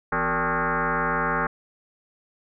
sine tone with frequency modulation, 164.81 Hz, E3, in tune, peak -21 dBFS, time 0.12-1.47 s, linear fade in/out 5 ms, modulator 208 Hz, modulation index 7.6, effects none

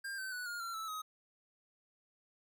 square tone with pitch steps, 1599 / 1537.4 / 1478.2 / 1421.3 / 1366.5 / 1313.9 / 1263.3 Hz, G6 / G6 / F#6 / F6 / F6 / E6 / D#6, +34 / -34 / -2 / +30 / -38 / -6 / +26 cents, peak -40 dBFS, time 0.04-1.02 s, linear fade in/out 10 ms, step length 140 ms, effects none

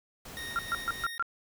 pink noise, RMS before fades -45 dBFS, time 0.25-1.06 s, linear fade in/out 5 ms
25% pulse tone with tremolo, 1858 Hz, A#6, 6 cents flat, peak -34 dBFS, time 0.37-1.18 s, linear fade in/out 0 ms, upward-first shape square, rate 3.2 Hz, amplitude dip 25%
sine tone bursts, 1380 Hz, F6, 21 cents flat, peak -26 dBFS, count 5, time 0.56-1.225 s, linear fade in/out 0 ms, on 29 ms, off 130 ms
effects none

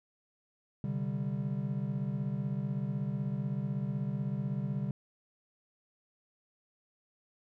triangle chord, C suspended second, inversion none, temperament equal, 130.81 / 146.83 / 196 Hz, C3 / D3 / G3, 0 / 0 / 0 cents, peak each -34 dBFS, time 0.84-4.91 s, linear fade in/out 2 ms, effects none

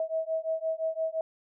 sine beating tone pair, 641 / 646.8 Hz, E5 / E5, -49 / -33 cents, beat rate 5.8 Hz, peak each -31 / -31 dBFS, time 0-1.21 s, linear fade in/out 2 ms, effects none

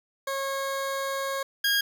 20% pulse tone pair in turn, 545 / 1630.1 Hz, C#5 / G#6, -29 / -33 cents, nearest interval octave + perfect fifth, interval 1896 cents, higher second, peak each -23 / -17 dBFS, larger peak second, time 0.27-1.43 / 1.64-1.81 s, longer first, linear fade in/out 5 ms, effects 9-bit

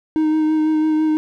triangle tone with vibrato, 311.1 Hz, D#4, in tune, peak -12 dBFS, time 0.16-1.17 s, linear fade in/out 0 ms, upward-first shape sine, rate 6 Hz, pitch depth 16 cents each way, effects none

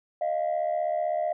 sine tone pair together, 619 / 694.8 Hz, D#5 / F5, -9 / -9 cents, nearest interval major second, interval 200 cents, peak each -26 dBFS, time 0.21-1.33 s, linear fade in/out 5 ms, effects tanh soft clip ceiling -20 dBFS

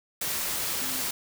sine tone in noise, 260 Hz, C4, 11 cents flat, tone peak -40 dBFS, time 0.81-1.01 s, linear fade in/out 5 ms, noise white, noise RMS -30 dBFS, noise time 0.21-1.11 s, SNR -13 dB, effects none

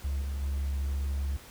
triangle tone with level steps, 69.3 Hz, C#2, in tune, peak -25 / -28 / -25 dBFS, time 0.04-1.37 s, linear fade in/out 10 ms, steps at 0.21 / 0.42 s, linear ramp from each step 5 ms, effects tanh soft clip ceiling -23 dBFS + pink hiss -50 dBFS RMS until 1.5 s

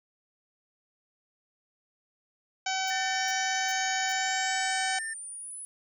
harmonic tone, 761 Hz, F#5, 48 cents sharp, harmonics 1 / 2 / 3 / 4 / 5 / 6 / 7 / 8 / 9, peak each -31 / -35 / -36 / -38 / -42 / -42 / -39 / -41 / -39 dBFS, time 2.66-4.99 s, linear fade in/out 5 ms
violet noise bursts, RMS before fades -47 dBFS, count 4, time 2.87-4.124 s, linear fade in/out 5 ms, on 36 ms, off 370 ms
triangle tone, 1792 Hz, A6, 31 cents sharp, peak -32 dBFS, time 2.9-5.14 s, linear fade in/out 10 ms
sine exponential sweep, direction up, 5480 to 10240 Hz, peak -38 dBFS, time 3.15-5.65 s, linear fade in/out 0 ms
effects none

